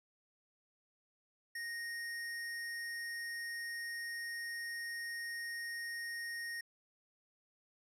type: tone with sample-and-hold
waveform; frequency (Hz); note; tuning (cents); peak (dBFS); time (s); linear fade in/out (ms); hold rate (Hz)
sine; 1864.7; A#6; 0; -39; 1.55-6.61; 5; 7350
effects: low-pass 12000 Hz 12 dB/octave